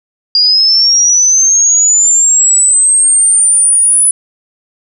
sine linear sweep, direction up, 4800 to 10000 Hz, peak -5 dBFS, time 0.35-4.11 s, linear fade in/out 2 ms, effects none

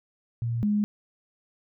sine tone pair in turn, 117 / 208 Hz, A#2 / G#3, +7 / +3 cents, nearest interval minor seventh, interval 996 cents, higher second, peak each -25 / -21 dBFS, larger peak second, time 0.42-0.63 / 0.63-0.84 s, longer neither, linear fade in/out 0 ms, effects none

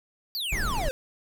square exponential sweep, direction down, 4773 to 500 Hz, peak -29 dBFS, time 0.35-0.91 s, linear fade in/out 0 ms
brown noise, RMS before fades -29 dBFS, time 0.52-0.89 s, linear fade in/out 5 ms
effects none

